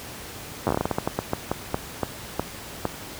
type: slowing click train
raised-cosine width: 1 ms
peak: -8 dBFS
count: 19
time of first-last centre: 0.67-2.853 s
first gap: 9 ms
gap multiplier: 1.26
effects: pink hiss -38 dBFS RMS until 3.19 s + high-pass 60 Hz 12 dB/octave